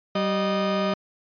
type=tone pair together; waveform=30% pulse; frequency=192.6 / 616.4 Hz; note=G3 / D#5; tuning=-30 / -16 cents; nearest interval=octave + minor sixth; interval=2014 cents; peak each=-22 dBFS; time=0.15-0.94 s; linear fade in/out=5 ms; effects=resampled to 11025 Hz